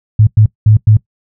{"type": "tone bursts at uneven times", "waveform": "sine", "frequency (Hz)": 107.4, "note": "A2", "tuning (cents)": -41, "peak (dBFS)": -3, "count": 4, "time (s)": [[0.19, 0.27], [0.37, 0.46], [0.66, 0.77], [0.87, 0.97]], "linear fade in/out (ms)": 5, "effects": ["noise-tail reverb RT60 0.1 s tail -20 dB re dry"]}